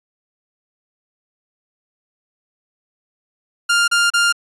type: tone bursts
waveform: sawtooth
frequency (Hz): 1401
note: F6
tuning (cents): +5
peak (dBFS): -9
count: 3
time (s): 3.69-4.326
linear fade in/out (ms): 10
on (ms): 190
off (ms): 33
effects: resampled to 24000 Hz